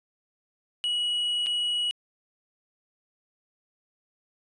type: tone with dropouts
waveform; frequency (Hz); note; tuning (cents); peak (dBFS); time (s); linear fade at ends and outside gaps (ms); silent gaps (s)
triangle; 2918; F#7; -25; -23; 0.84-1.91; 0; 1.462-1.468
effects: resampled to 22050 Hz